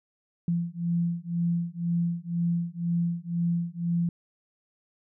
sine beating tone pair, 170 / 172 Hz, F3 / F3, -46 / -26 cents, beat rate 2 Hz, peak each -28 dBFS, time 0.48-4.09 s, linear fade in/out 2 ms, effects none

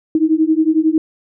sine beating tone pair, 311.1 / 322.1 Hz, D#4 / E4, 0 / -40 cents, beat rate 11 Hz, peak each -14 dBFS, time 0.15-0.98 s, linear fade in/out 2 ms, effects none

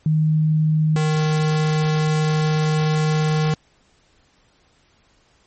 sine / square tone pair in turn, 155.56 / 154.66 Hz, D#3 / D#3, 0 / -10 cents, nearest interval unison, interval 10 cents, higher first, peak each -14 / -17 dBFS, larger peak first, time 0.06-0.96 / 0.96-3.54 s, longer second, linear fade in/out 2 ms, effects pink hiss -59 dBFS RMS until 5.46 s + MP3 32 kbps

